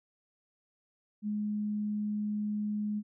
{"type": "tone", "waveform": "sine", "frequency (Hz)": 209.6, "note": "G#3", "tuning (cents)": 16, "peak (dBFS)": -30, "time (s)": [1.22, 3.03], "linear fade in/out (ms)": 50, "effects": []}